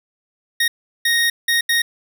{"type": "tone bursts at uneven times", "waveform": "25% pulse", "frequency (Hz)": 1864.7, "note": "A#6", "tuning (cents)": 0, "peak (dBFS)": -11, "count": 4, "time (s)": [[0.6, 0.68], [1.05, 1.3], [1.48, 1.61], [1.69, 1.82]], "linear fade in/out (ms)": 5, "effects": []}